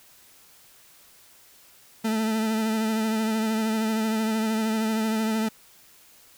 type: tone with vibrato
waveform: 40% pulse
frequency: 220 Hz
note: A3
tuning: in tune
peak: -22 dBFS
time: 2.04-5.49 s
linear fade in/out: 10 ms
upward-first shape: triangle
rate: 13 Hz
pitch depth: 36 cents each way
effects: white hiss -54 dBFS RMS until 6.37 s